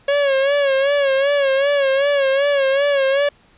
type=tone with vibrato; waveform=45% pulse; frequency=554.4 Hz; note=C#5; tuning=in tune; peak=-14 dBFS; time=0.08-3.29 s; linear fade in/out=5 ms; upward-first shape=sine; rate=2.6 Hz; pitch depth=67 cents each way; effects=pink hiss -53 dBFS RMS until 3.57 s + resampled to 8000 Hz